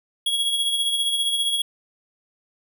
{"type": "tone with tremolo", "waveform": "square", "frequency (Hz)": 3322, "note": "G#7", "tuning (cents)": 0, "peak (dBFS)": -19, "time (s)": [0.26, 1.62], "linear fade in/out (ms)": 5, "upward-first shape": "sine", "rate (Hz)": 15, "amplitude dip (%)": 45, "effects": []}